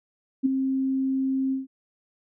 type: tone with ADSR envelope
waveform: sine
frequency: 265.9 Hz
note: C4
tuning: 28 cents sharp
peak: -15 dBFS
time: 0.43-1.67 s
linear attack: 27 ms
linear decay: 10 ms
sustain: -7 dB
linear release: 150 ms
effects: none